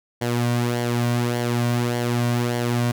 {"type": "tone with flanger", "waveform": "sawtooth", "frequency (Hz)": 120.2, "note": "B2", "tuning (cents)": -46, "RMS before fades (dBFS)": -22, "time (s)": [0.21, 2.92], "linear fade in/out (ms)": 10, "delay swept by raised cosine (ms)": [0.78, 2.38], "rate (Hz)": 1.7, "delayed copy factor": -0.55, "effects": []}